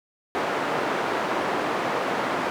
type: band-pass noise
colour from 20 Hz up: white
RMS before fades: -26 dBFS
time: 0.35-2.5 s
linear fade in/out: 0 ms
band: 240 to 1100 Hz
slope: 12 dB/octave
effects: none